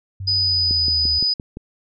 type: exponential sweep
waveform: sine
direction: down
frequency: 97 to 74.5 Hz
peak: -26 dBFS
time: 0.2-1.19 s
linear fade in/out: 5 ms
type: tone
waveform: sine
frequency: 4978 Hz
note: D#8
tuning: in tune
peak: -16 dBFS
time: 0.27-1.34 s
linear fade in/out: 10 ms
type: click train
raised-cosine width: 3 ms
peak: -18 dBFS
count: 6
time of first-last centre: 0.71-1.571 s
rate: 5.81 Hz
effects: none